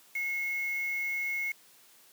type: tone with quantisation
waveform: sine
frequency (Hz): 2173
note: C#7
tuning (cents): -35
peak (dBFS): -30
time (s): 0.15-1.52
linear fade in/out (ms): 5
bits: 7
effects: white hiss -59 dBFS RMS until 2.12 s + high-pass 150 Hz 12 dB/octave